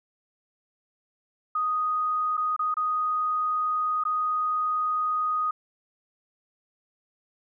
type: tone with dropouts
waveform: sine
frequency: 1244.5 Hz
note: D#6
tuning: in tune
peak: -23 dBFS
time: 1.55-5.51 s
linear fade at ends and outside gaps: 5 ms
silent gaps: 2.37-2.376 / 2.564-2.592 / 2.742-2.768 / 4.038-4.051 s
effects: none